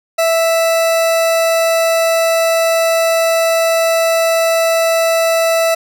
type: tone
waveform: 40% pulse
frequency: 659.3 Hz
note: E5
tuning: in tune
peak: -10 dBFS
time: 0.18-5.75 s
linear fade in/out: 10 ms
effects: none